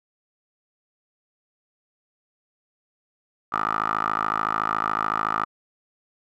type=tone with band-pass filter; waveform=10% pulse; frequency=53.8 Hz; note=A1; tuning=38 cents flat; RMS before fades=-25 dBFS; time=3.52-5.45 s; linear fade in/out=10 ms; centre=1200 Hz; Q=8.4; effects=none